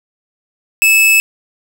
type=tone; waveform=45% pulse; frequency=2610 Hz; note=E7; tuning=18 cents flat; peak=-7 dBFS; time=0.82-1.2 s; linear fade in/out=0 ms; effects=none